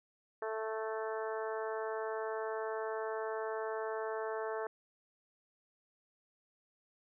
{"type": "harmonic tone", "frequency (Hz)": 220, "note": "A3", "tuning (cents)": 0, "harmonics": [2, 3, 4, 5, 6, 7, 8], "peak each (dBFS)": [-38, -42, -44, -46, -48, -49, -50], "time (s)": [0.42, 4.67], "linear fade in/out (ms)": 2, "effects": []}